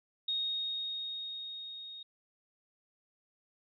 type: tone with level ramp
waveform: sine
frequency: 3729 Hz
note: A#7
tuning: in tune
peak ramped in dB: -30 to -44 dBFS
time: 0.28-2.03 s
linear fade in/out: 5 ms
effects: none